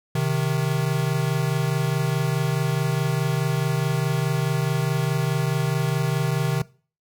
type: tone pair together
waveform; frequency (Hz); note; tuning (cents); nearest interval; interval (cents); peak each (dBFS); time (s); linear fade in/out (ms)
square; 130.81 / 155.56; C3 / D#3; 0 / 0; minor third; 300; -24; 0.15-6.62; 5
effects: noise-tail reverb RT60 0.4 s tail -21 dB re dry